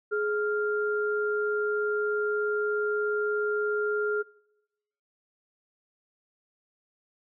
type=tone pair together; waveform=sine; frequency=419.9 / 1396.9 Hz; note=G#4 / F6; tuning=+19 / 0 cents; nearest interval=octave + major sixth; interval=2081 cents; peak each=-26 / -30 dBFS; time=0.11-4.23 s; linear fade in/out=20 ms; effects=noise-tail reverb RT60 0.9 s tail -23 dB re dry